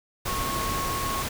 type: tone in noise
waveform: sine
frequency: 1095 Hz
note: C#6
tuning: 22 cents flat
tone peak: -29 dBFS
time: 0.27-1.23 s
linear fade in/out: 10 ms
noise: pink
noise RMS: -30 dBFS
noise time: 0.25-1.29 s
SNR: -2 dB
effects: none